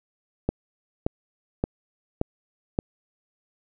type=click train; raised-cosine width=2 ms; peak=-9 dBFS; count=5; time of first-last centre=0.49-2.789 s; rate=1.74 Hz; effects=none